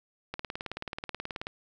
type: click train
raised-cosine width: 0.3 ms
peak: -19 dBFS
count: 22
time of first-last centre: 0.34-1.469 s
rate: 18.6 Hz
effects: none